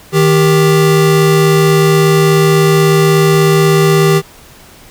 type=tone pair together; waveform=square; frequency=156.98 / 394.5 Hz; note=D#3 / G4; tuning=+16 / +11 cents; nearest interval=octave + major third; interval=1595 cents; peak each=-10 dBFS; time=0.12-4.22 s; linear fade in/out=50 ms; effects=pink hiss -39 dBFS RMS until 4.9 s